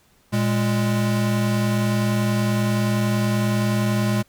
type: tone pair together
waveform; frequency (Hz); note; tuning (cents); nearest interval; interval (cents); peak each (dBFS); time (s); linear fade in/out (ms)
square; 115.9 / 206.5; A#2 / G#3; -10 / -10; minor seventh; 1000; -22; 0.32-4.23; 20
effects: pink hiss -59 dBFS RMS until 4.28 s